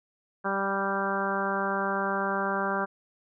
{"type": "harmonic tone with a mistuned harmonic", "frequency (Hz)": 196, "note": "G3", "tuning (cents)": 0, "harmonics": [1, 2, 3, 4, 5, 6, 7, 8], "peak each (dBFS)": [-34, -34, -34, -34, -34, -34, -34, -34], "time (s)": [0.44, 2.86], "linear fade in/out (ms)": 20, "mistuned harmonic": 7, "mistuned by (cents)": 15, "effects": []}